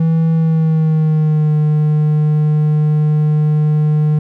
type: tone with pitch glide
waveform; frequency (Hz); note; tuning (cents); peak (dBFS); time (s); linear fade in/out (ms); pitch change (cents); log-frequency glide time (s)
triangle; 162.7 to 151.8; E3 to D#3; -22 to -42; -8; 0-4.19; 5; -120; 0.33-1.54
effects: none